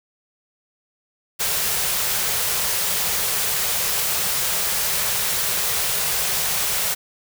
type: band-stop noise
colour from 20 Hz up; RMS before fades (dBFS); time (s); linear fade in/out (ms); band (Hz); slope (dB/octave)
white; -22; 1.39-6.95; 20; 210 to 360; 96
effects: none